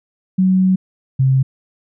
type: tone pair in turn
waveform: sine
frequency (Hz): 187.1 / 132.61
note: F#3 / C3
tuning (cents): +20 / +24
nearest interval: tritone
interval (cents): 596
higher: first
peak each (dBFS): -10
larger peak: neither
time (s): 0.38-0.76 / 1.19-1.43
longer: first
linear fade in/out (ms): 10
effects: none